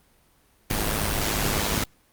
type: noise with amplitude modulation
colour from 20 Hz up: pink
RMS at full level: -22 dBFS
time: 0.7-1.84 s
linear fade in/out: 5 ms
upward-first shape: sine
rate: 105 Hz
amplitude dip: 65%
effects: pink hiss -61 dBFS RMS until 2.12 s + Opus 32 kbps